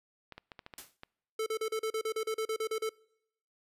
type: clicks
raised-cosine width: 0.3 ms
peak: -29 dBFS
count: 7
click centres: 0.323 / 0.38 / 0.518 / 0.592 / 0.664 / 0.738 / 1.034 s
type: noise with exponential decay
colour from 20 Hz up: white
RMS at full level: -41 dBFS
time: 0.78-0.97 s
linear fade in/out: 2 ms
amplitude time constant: 40 ms
type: tone bursts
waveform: square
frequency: 440 Hz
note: A4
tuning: in tune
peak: -31 dBFS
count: 14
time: 1.39-2.893 s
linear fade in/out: 5 ms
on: 73 ms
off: 37 ms
effects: noise-tail reverb RT60 0.8 s tail -26 dB re dry + resampled to 32000 Hz

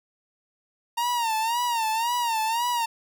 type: tone with vibrato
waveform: 45% pulse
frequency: 924 Hz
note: A#5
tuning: 16 cents flat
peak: -23 dBFS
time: 0.97-2.86 s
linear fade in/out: 10 ms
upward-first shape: sine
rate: 1.9 Hz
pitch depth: 98 cents each way
effects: none

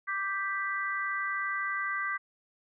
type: chord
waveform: sine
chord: G major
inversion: second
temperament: equal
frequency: 1174.7 / 1568 / 1975.5 Hz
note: D6 / G6 / B6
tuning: 0 / 0 / 0 cents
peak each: -34 dBFS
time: 0.07-2.18 s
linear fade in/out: 20 ms
effects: none

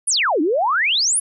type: exponential two-way sweep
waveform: sine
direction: down then up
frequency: 11000 to 282.7 to 11000 Hz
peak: -15 dBFS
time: 0.07-1.2 s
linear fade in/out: 10 ms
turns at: 0.41 s
effects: none

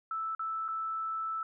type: tone with dropouts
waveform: sine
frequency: 1317 Hz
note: E6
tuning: 2 cents flat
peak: -32 dBFS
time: 0.11-1.43 s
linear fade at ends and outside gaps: 2 ms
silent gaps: 0.35-0.394 / 0.681-0.686 s
effects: none

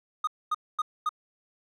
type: tone bursts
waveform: triangle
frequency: 1236 Hz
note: D#6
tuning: 12 cents flat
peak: -22 dBFS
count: 4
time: 0.24-1.092 s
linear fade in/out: 5 ms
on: 33 ms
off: 240 ms
effects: none

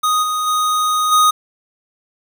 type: tone with level steps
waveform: square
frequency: 1244.5 Hz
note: D#6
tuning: in tune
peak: -14 / -18 / -15 / -10 dBFS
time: 0.03-1.31 s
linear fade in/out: 10 ms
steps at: 0.22 / 0.46 / 1.11 s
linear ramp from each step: 20 ms
effects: 7-bit

